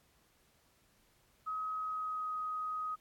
sine tone with pitch glide, 1270 to 1255.4 Hz, D#6 to D#6, +35 to +15 cents, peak -35 dBFS, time 1.46-2.96 s, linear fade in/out 20 ms, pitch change -20 cents, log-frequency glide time 1.74-2.33 s, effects pink hiss -70 dBFS RMS until 3 s + AAC 64 kbps

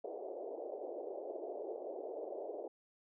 pink band-pass noise, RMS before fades -44 dBFS, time 0.04-2.68 s, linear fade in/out 5 ms, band 360 to 690 Hz, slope 48 dB/octave, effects none

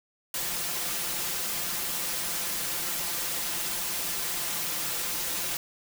white noise with comb filter, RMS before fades -31 dBFS, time 0.34-5.57 s, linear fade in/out 2 ms, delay 5.8 ms, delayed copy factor +0.7, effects none

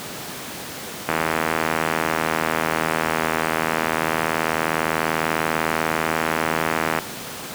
click train, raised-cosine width 0.5 ms, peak -4 dBFS, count 474, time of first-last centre 1.09-6.988 s, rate 80.2 Hz, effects pink hiss -32 dBFS RMS until 7.54 s + high-pass 150 Hz 12 dB/octave

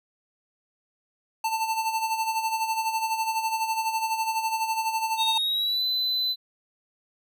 square tone with tremolo, 890 Hz, A5, 20 cents sharp, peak -23 dBFS, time 1.44-5.38 s, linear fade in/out 5 ms, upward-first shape sine, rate 12 Hz, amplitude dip 60%
triangle tone with pitch glide, 3729 to 4020 Hz, A#7 to B7, 0 to +30 cents, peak -22 dBFS, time 5.17-6.36 s, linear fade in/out 50 ms, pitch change +130 cents, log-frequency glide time 5.38-5.84 s
effects none

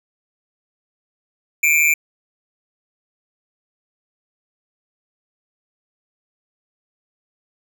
square tone with amplitude modulation, 2359 Hz, D7, 7 cents sharp, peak -10 dBFS, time 1.63-1.94 s, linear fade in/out 5 ms, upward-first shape sine, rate 154 Hz, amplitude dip 75%, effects none

